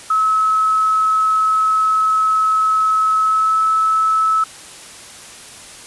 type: tone with pitch glide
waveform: sine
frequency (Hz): 1291 to 1302.2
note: E6 to E6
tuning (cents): -37 to -22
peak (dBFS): -12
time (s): 0.1-4.44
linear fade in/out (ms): 5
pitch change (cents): +15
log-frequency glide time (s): 3.21-3.6
effects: white hiss -37 dBFS RMS until 5.86 s + resampled to 24000 Hz